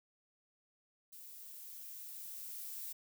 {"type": "noise with level ramp", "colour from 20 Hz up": "violet", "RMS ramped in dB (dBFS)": [-53, -44], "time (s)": [1.12, 2.93], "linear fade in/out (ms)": 10, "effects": []}